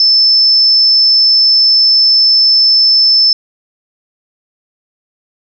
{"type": "tone", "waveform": "sine", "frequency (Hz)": 5274, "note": "E8", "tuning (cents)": 0, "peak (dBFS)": -5, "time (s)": [0, 3.33], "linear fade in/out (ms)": 2, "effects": []}